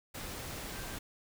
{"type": "tone in noise", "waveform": "sine", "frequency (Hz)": 1568, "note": "G6", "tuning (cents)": 0, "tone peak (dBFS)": -52, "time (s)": [0.72, 0.96], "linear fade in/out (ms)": 10, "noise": "pink", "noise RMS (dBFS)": -42, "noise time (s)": [0.14, 0.99], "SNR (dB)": -13, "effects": []}